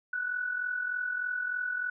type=tone with amplitude modulation; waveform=sine; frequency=1480 Hz; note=F#6; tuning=in tune; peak=-27 dBFS; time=0.13-1.9 s; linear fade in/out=5 ms; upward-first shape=sine; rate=43.3 Hz; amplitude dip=60%; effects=none